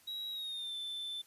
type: tone with pitch glide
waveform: triangle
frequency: 3854 to 3534 Hz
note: B7 to A7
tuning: -43 to +7 cents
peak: -37 dBFS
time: 0.07-1.22 s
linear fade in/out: 10 ms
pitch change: -150 cents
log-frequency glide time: 0.3-0.75 s
effects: white hiss -64 dBFS RMS until 1.26 s + resampled to 32000 Hz